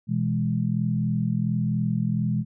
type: chord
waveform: sine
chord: E major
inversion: second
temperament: equal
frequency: 123.47 / 164.81 / 207.7 Hz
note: B2 / E3 / G#3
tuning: 0 / 0 / 0 cents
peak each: -26 dBFS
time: 0.07-2.45 s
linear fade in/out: 50 ms
effects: none